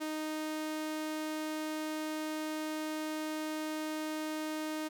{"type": "tone", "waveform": "sawtooth", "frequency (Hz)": 310, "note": "D#4", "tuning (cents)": -6, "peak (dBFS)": -31, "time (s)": [0, 4.89], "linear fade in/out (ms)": 20, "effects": []}